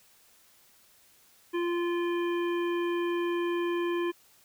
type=harmonic tone; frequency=346.3 Hz; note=F4; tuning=15 cents flat; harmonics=1 / 3 / 5 / 7 / 9; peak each=-27 / -37 / -41 / -44 / -46 dBFS; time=1.53-4.12 s; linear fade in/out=20 ms; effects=white hiss -61 dBFS RMS until 4.44 s